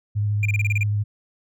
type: tone with vibrato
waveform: sine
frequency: 103.83 Hz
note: G#2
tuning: in tune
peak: -19 dBFS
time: 0.15-1.04 s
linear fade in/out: 20 ms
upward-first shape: sine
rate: 13 Hz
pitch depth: 18 cents each way
type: tone bursts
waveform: triangle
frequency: 2395 Hz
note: D7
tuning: 33 cents sharp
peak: -20 dBFS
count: 8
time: 0.43-0.832 s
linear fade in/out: 2 ms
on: 24 ms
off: 30 ms
effects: none